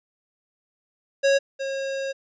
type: tone pair in turn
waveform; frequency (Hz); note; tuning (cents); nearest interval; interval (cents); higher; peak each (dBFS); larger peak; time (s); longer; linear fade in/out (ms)
square; 551 / 542.5; C#5 / C#5; -11 / -37; unison; 26; first; -17 / -27; first; 1.23-1.39 / 1.59-2.13; second; 20
effects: resampled to 16000 Hz